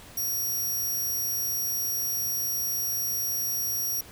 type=tone; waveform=5% pulse; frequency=5680 Hz; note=F8; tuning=28 cents sharp; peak=-21 dBFS; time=0.17-4.01 s; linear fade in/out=5 ms; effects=added 106 Hz sine -53 dBFS peak until 4.11 s + pink hiss -48 dBFS RMS until 4.11 s